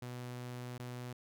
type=tone with dropouts; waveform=sawtooth; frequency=123.47 Hz; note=B2; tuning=in tune; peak=-38 dBFS; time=0.02-1.13 s; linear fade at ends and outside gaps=5 ms; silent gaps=0.78-0.796 s; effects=none